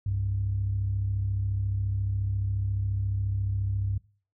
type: tone pair together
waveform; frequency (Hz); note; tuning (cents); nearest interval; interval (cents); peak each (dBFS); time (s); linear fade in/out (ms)
sine; 64.8 / 99.1; C2 / G2; -16 / +19; perfect fifth; 735; -33 / -25; 0.06-3.98; 5
effects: noise-tail reverb RT60 0.4 s tail -22 dB re dry + tanh soft clip ceiling -18 dBFS